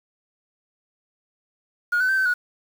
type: tone with pitch steps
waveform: sine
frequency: 1436 / 1511 / 1555 / 1535 / 1459 Hz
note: F6 / F#6 / G6 / G6 / F#6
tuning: +48 / +36 / -14 / -37 / -25 cents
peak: -16 dBFS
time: 1.92-2.34 s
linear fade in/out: 10 ms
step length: 84 ms
effects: tanh soft clip ceiling -16 dBFS + 7-bit